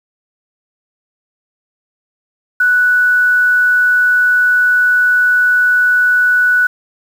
sine tone with quantisation, 1480 Hz, F#6, in tune, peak -8 dBFS, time 2.6-6.67 s, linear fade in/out 5 ms, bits 6, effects none

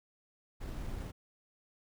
brown noise with sample-and-hold, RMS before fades -40 dBFS, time 0.6-1.12 s, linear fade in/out 20 ms, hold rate 8820 Hz, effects none

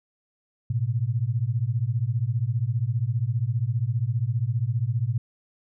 sine beating tone pair, 110 / 125 Hz, A2 / B2, 0 / +21 cents, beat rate 15 Hz, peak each -25 dBFS, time 0.7-5.18 s, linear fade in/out 5 ms, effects none

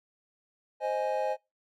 triangle chord, Ab major, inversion first, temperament equal, 523.3 / 622.3 / 830.6 Hz, C5 / Eb5 / Ab5, 0 / 0 / 0 cents, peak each -30 dBFS, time 0.8-1.37 s, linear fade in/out 50 ms, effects noise-tail reverb RT60 0.2 s tail -21 dB re dry

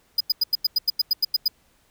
square tone bursts, 4962 Hz, D#8, 6 cents flat, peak -17 dBFS, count 12, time 0.18-1.481 s, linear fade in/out 5 ms, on 25 ms, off 91 ms, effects pink hiss -62 dBFS RMS until 1.9 s

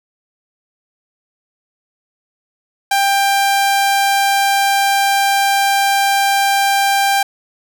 sawtooth tone, 792 Hz, G5, 18 cents sharp, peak -8 dBFS, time 2.91-7.23 s, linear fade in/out 5 ms, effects none

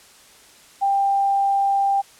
sine tone, 792 Hz, G5, 18 cents sharp, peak -16 dBFS, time 0.81-2.02 s, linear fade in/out 20 ms, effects white hiss -49 dBFS RMS until 2.19 s + low-pass 10000 Hz 12 dB/octave

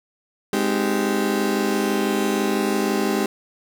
35% pulse chord, Ab major seventh, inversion none, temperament just, 207.7 / 259.6 / 311.5 / 389.3 Hz, Ab3 / C4 / Eb4 / G4, 0 / -13 / +2 / -12 cents, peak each -22 / -25 / -25 / -22 dBFS, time 0.53-3.26 s, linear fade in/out 2 ms, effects none

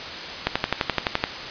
click train, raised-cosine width 0.3 ms, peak -3 dBFS, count 10, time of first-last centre 0.47-1.239 s, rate 11.7 Hz, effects white hiss -32 dBFS RMS until 1.5 s + resampled to 11025 Hz

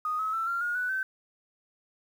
sine tone with pitch steps, 1241 / 1286.2 / 1333.1 / 1381.8 / 1432.1 / 1484.4 / 1538.5 Hz, D#6 / E6 / E6 / F6 / F6 / F#6 / G6, -5 / -43 / +19 / -19 / +43 / +5 / -33 cents, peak -27 dBFS, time 0.05-1.03 s, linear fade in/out 2 ms, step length 140 ms, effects 9-bit

